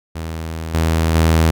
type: tone with level steps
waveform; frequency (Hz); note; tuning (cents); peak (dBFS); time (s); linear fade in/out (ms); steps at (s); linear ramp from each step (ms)
sawtooth; 81; E2; -30; -20 / -10 / -7; 0.15-1.51; 10; 0.74 / 1.15; 2
effects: none